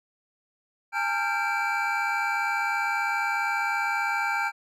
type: tone cluster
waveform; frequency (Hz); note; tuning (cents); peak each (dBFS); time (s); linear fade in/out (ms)
triangle; 816 / 896 / 1381 / 1581 / 2325; G#5 / A5 / F6 / G6 / D7; -31 / +31 / -20 / +14 / -18; -29; 0.92-4.52; 50
effects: none